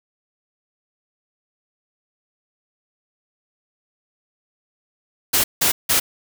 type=noise bursts; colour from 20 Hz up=white; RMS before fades=-17 dBFS; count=3; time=5.33-6 s; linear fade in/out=10 ms; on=110 ms; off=170 ms; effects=none